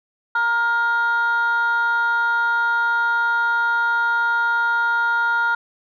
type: tone pair together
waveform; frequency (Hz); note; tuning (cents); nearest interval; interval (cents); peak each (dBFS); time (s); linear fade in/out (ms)
sine; 932.3 / 1411.5; A#5 / F6; 0 / +18; perfect fifth; 718; -20 / -16; 0.35-5.55; 5
effects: tanh soft clip ceiling -13 dBFS